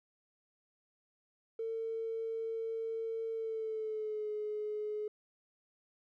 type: tone with pitch glide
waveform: triangle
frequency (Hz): 451 to 423.2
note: A4 to G#4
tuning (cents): +43 to +33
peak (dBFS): -31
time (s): 1.59-5.08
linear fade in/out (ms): 5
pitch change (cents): -110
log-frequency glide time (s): 3.31-4.3
effects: tanh soft clip ceiling -33 dBFS